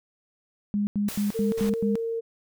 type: tone bursts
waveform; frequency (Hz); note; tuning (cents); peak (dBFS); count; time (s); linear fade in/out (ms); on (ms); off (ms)
sine; 205.3; G#3; -20; -22; 6; 0.74-1.955; 0; 130; 87
type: noise with exponential decay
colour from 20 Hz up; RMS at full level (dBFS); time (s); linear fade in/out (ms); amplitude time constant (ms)
white; -35; 1.08-2.19; 5; 240
type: tone with pitch glide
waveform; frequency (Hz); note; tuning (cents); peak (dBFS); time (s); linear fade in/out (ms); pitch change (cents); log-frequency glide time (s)
sine; 452.9 to 457.4; A#4 to A#4; -50 to -33; -26; 1.34-2.21; 20; +17; 1.58-1.75
type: noise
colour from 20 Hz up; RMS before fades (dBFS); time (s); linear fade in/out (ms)
pink; -37; 1.57-1.7; 10
effects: none